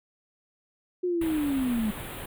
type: linear sweep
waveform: sine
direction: down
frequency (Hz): 365.5 to 207.8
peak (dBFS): -24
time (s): 1.03-1.91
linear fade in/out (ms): 10
type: band-stop noise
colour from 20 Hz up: pink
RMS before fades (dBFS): -38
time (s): 1.21-2.26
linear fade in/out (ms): 5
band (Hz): 3700 to 8500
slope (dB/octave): 48
effects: none